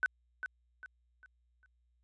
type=tone with echo; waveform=sine; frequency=1510 Hz; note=F#6; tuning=35 cents sharp; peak=-26 dBFS; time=0.03-0.06 s; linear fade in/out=0 ms; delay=400 ms; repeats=4; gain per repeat=-9 dB; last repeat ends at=1.66 s; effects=added 60 Hz sine -70 dBFS peak until 2.03 s + resampled to 22050 Hz